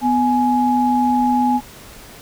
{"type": "tone pair together", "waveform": "sine", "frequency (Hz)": [249.1, 838], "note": ["B3", "G#5"], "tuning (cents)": [15, 15], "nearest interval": "octave + major sixth", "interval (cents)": 2100, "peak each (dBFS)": -16, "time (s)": [0.01, 1.61], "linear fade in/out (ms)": 50, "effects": ["pink hiss -40 dBFS RMS until 2.21 s"]}